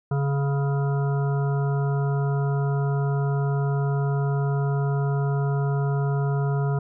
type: harmonic tone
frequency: 140 Hz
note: C#3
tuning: 18 cents sharp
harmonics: 1 / 3 / 5 / 7 / 9 / 10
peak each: -21 / -31 / -35 / -38 / -40 / -41 dBFS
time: 0.11-6.79 s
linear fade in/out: 5 ms
effects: none